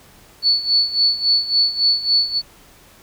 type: tone with tremolo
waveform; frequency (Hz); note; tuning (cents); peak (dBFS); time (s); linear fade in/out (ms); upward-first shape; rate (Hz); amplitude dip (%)
sine; 4445; C#8; +4; -11; 0.42-2.42; 50; sine; 3.6; 80
effects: pink hiss -48 dBFS RMS until 3.02 s